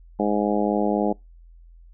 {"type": "harmonic tone", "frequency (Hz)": 103.83, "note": "G#2", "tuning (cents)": 0, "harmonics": [2, 3, 4, 5, 6, 7, 8], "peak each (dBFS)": [-24, -26, -27, -28, -29, -29, -30], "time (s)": [0.19, 1.13], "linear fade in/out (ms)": 10, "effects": ["noise-tail reverb RT60 0.2 s tail -25 dB re dry", "added 42 Hz sine -45 dBFS peak until 1.93 s"]}